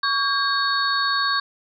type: tone cluster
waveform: sine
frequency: 1125 / 1610 / 3759 / 4415 Hz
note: C#6 / G6 / A#7 / C#8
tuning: +25 / +46 / +14 / -8 cents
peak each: -23 / -23 / -29 / -25 dBFS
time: 0.03-1.4 s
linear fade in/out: 5 ms
effects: none